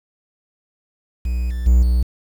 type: tone with level steps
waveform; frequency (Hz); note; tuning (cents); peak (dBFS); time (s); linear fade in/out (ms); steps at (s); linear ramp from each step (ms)
triangle; 61; B1; -21; -16 / -19 / -7 / -11; 1.25-2.03; 5; 1.5 / 1.66 / 1.82; 10
effects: 7-bit